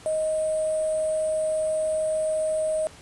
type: tone with sample-and-hold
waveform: sine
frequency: 627 Hz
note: D#5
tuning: 13 cents sharp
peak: -22 dBFS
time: 0.06-2.87 s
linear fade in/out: 0 ms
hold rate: 8820 Hz
effects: pink hiss -48 dBFS RMS until 3.01 s + resampled to 24000 Hz